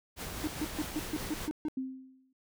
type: noise with tremolo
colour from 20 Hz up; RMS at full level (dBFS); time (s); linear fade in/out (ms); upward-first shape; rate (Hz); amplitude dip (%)
pink; -39; 0.16-1.5; 50; sine; 4.9; 25
type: tone bursts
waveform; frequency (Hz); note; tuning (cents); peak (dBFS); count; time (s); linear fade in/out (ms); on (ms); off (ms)
triangle; 306.4; D#4; -27; -28; 8; 0.44-1.684; 0; 33; 140
type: tone with exponential decay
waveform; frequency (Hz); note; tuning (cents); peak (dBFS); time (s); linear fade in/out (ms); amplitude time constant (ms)
sine; 261.6; C4; 0; -30; 1.77-2.33; 5; 120
effects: none

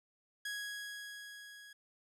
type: tone with level ramp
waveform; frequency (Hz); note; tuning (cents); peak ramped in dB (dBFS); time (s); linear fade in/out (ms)
sawtooth; 1661.2; G#6; 0; -34 to -49; 0.45-1.73; 5
effects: low-pass 12000 Hz 12 dB/octave

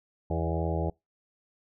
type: harmonic tone with a mistuned harmonic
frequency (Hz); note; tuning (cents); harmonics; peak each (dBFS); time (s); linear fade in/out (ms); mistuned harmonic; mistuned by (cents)
82.1; E2; -6; 1 / 2 / 4 / 5 / 6 / 7 / 8 / 9 / 10; -30 / -33 / -36 / -37 / -38 / -38 / -39 / -40 / -40; 0.3-0.9; 5; 8; -23
effects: noise-tail reverb RT60 0.2 s tail -26 dB re dry

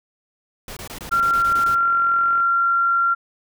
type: noise bursts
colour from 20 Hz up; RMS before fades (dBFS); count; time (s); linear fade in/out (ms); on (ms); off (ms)
pink; -34; 10; 0.68-1.748; 2; 87; 22
type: tone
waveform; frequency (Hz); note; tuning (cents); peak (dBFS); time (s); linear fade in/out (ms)
sine; 1376; F6; -26; -15; 1.11-3.15; 20
type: click train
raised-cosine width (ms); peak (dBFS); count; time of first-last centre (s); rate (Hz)
0.5; -23; 54; 1.14-2.402; 42
effects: none

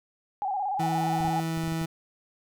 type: tone with vibrato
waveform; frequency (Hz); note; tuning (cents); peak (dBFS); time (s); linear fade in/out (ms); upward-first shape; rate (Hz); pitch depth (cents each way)
sine; 791; G5; +15; -26; 0.42-1.4; 0; square; 17; 70
type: tone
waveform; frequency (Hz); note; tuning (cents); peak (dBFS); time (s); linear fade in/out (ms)
30% pulse; 163.2; E3; -17; -25; 0.79-1.86; 10
type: clicks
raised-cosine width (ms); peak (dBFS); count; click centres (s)
5; -29; 8; 1.206 / 1.25 / 1.282 / 1.574 / 1.638 / 1.678 / 1.722 / 1.815
effects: none

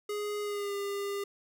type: tone with pitch glide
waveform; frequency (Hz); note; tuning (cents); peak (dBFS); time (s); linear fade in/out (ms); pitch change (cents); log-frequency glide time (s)
square; 415.3 to 401.6; G#4 to G4; 0 to +42; -33; 0.09-1.24; 5; -58; 0.42-0.74
effects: none

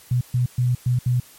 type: tone bursts at uneven times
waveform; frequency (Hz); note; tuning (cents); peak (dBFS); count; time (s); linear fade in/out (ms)
sine; 124; B2; +7; -16; 5; 0.11-0.21 / 0.34-0.46 / 0.58-0.75 / 0.86-0.99 / 1.06-1.2; 5
effects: white hiss -48 dBFS RMS until 1.38 s + MP3 64 kbps

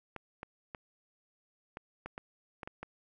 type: clicks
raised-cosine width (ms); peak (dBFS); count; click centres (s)
0.5; -26; 9; 0.163 / 0.431 / 0.748 / 1.771 / 2.06 / 2.179 / 2.632 / 2.675 / 2.83
effects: none

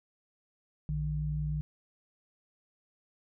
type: tone pair together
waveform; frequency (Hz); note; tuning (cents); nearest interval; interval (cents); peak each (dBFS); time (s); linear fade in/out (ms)
sine; 59.96 / 151.1; A#1 / D3; +49 / +50; octave + major third; 1601; -35 / -31; 0.89-1.61; 0
effects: none

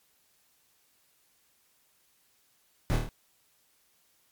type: noise with echo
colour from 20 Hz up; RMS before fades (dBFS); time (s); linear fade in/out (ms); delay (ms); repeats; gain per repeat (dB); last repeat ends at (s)
brown; -26; 2.9-2.96; 0; 26; 5; -3; 3.09
effects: white hiss -68 dBFS RMS until 4.31 s + MP3 96 kbps

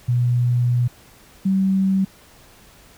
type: tone pair in turn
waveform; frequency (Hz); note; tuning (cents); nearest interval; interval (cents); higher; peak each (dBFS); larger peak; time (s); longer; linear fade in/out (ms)
sine; 122.1 / 191.93; B2 / G3; -19 / -36; minor sixth; 783; second; -15; neither; 0.08-0.88 / 1.45-2.05; first; 10
effects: pink hiss -49 dBFS RMS until 2.97 s

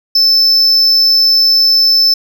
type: tone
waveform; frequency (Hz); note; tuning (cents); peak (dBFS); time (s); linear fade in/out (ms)
triangle; 5274; E8; 0; -5; 0.15-2.14; 5
effects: none

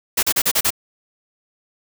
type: noise bursts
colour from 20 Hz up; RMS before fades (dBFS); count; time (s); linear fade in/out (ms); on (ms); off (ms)
white; -17; 6; 0.17-0.705; 10; 60; 35
effects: none

